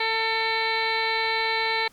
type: harmonic tone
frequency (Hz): 447.6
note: A4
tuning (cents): +30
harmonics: 1 / 2 / 3 / 4 / 5 / 6 / 7 / 8 / 9 / 10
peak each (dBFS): -31 / -27 / -36 / -30 / -27 / -39 / -40 / -39 / -30 / -41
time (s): 0-1.88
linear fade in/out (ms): 5
effects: pink hiss -56 dBFS RMS until 1.92 s + MP3 96 kbps